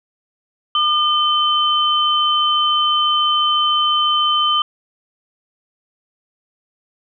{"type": "tone pair together", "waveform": "sine", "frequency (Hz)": [1207, 3073], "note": ["D6", "G7"], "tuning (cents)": [47, -35], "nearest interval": "octave + major third", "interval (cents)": 1618, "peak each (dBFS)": -16, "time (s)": [0.75, 4.62], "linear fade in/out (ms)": 2, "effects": []}